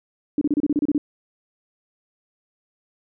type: tone bursts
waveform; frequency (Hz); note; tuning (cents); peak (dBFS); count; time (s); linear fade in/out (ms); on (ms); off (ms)
sine; 293.7; D4; 0; -16; 10; 0.38-0.98; 2; 33; 30
effects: none